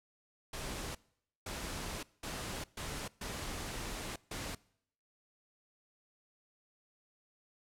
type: noise bursts at uneven times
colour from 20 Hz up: pink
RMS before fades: -41 dBFS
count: 6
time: 0.53-0.95 / 1.46-2.03 / 2.23-2.64 / 2.77-3.08 / 3.21-4.16 / 4.31-4.55 s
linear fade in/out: 5 ms
effects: noise-tail reverb RT60 0.7 s tail -23 dB re dry + low-pass 11000 Hz 12 dB/octave